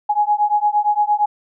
sine beating tone pair, 830.6 / 839.3 Hz, G#5 / G#5, 0 / +18 cents, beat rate 8.7 Hz, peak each -17 dBFS, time 0.09-1.26 s, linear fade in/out 10 ms, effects none

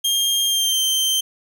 sawtooth tone with pitch glide, 3212 to 3126 Hz, G7 to G7, +41 to -6 cents, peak -14 dBFS, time 0.04-1.21 s, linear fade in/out 10 ms, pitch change -47 cents, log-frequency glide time 0.46-0.8 s, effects none

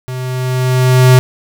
square tone with level ramp, 127.9 Hz, C3, 39 cents flat, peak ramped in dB -21 to -3 dBFS, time 0.08-1.19 s, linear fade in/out 0 ms, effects none

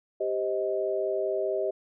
sine chord, C minor, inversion second, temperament just, 392.4 / 523.3 / 627.9 Hz, G4 / C5 / Eb5, +2 / 0 / +16 cents, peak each -29 / -33 / -29 dBFS, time 0.2-1.71 s, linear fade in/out 10 ms, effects none

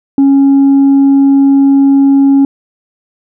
sine tone with tanh clipping, 275.6 Hz, C#4, 10 cents flat, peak -4 dBFS, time 0.18-2.45 s, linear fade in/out 2 ms, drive 1 dB, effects none

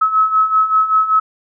sine beating tone pair, 1286 / 1291.2 Hz, E6 / E6, -43 / -36 cents, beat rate 5.2 Hz, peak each -17 / -12 dBFS, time 0.01-1.2 s, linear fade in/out 10 ms, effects none

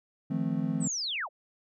triangle chord, F dominant seventh, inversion third, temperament just, 157.15 / 174.61 / 218.3 / 261.9 Hz, Eb3 / F3 / A3 / C4, +18 / 0 / -13 / +2 cents, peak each -31 dBFS, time 0.3-0.88 s, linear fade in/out 10 ms
sine linear sweep, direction down, 8400 to 481.8 Hz, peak -30 dBFS, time 0.8-1.29 s, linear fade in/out 50 ms
effects none

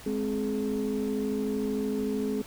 sine tone cluster, 209.6 / 262.8 / 423.4 Hz, G#3 / C4 / G#4, +16 / +8 / +33 cents, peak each -30 / -30 / -30 dBFS, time 0.06-2.42 s, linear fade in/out 5 ms, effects tanh soft clip ceiling -21 dBFS + pink hiss -47 dBFS RMS until 2.46 s

